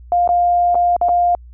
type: tone with dropouts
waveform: sine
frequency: 703 Hz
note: F5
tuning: 11 cents sharp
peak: -11 dBFS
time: 0.12-1.35 s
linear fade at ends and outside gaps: 1 ms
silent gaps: 0.276-0.29 / 0.746-0.753 / 0.965-1.013 / 1.086-1.091 s
effects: added 60 Hz sine -36 dBFS peak until 1.53 s